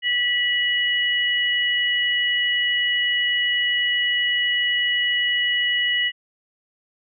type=tone pair together; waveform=sine; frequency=1954.1 / 2922 Hz; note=B6 / F#7; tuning=-19 / -22 cents; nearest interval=perfect fifth; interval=697 cents; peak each=-21 dBFS; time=0.02-6.12 s; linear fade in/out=50 ms; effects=none